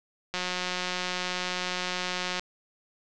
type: click train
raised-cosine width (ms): 0.2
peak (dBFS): -13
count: 373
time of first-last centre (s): 0.34-2.395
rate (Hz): 181
effects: low-pass 7000 Hz 12 dB/octave